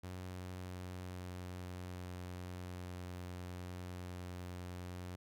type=tone with pitch glide; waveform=sawtooth; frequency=91.6 to 89.92 Hz; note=F#2 to F#2; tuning=-17 to -49 cents; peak=-40 dBFS; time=0.03-5.16 s; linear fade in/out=10 ms; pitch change=-32 cents; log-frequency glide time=0.29-2.22 s; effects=none